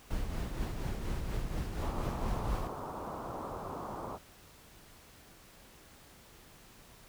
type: noise with tremolo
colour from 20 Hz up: brown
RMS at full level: -33 dBFS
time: 0.1-2.68 s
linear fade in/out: 10 ms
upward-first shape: triangle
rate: 4.2 Hz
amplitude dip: 50%
type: low-pass noise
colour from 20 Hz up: white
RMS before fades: -41 dBFS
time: 1.79-4.19 s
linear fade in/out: 50 ms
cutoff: 1200 Hz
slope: 48 dB/octave
effects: pink hiss -57 dBFS RMS until 7.08 s